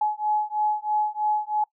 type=beating tone pair; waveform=sine; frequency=846 / 849.1 Hz; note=G#5 / G#5; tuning=+32 / +38 cents; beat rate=3.1 Hz; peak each=-25 dBFS; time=0.01-1.64 s; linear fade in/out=5 ms; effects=noise-tail reverb RT60 0.1 s tail -23 dB re dry